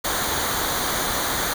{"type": "noise with comb filter", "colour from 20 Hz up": "pink", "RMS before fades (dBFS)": -24, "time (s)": [0.04, 1.54], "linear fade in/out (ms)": 10, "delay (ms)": 0.38, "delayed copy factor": -0.65, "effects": []}